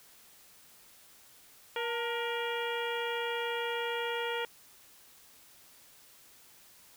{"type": "harmonic tone with a mistuned harmonic", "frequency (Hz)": 472.8, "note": "A#4", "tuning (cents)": 24, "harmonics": [1, 2, 3, 4, 5, 6, 7], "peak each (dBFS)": [-35, -38, -40, -41, -42, -43, -43], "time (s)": [1.76, 4.45], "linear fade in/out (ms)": 2, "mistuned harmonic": 2, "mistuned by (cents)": -66, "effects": ["white hiss -58 dBFS RMS until 6.96 s"]}